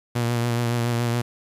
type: tone with vibrato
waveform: sawtooth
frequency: 118.9 Hz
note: A#2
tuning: 35 cents sharp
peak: -17 dBFS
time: 0.15-1.22 s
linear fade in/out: 10 ms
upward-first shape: sine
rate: 7.1 Hz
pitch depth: 30 cents each way
effects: resampled to 32000 Hz + 8-bit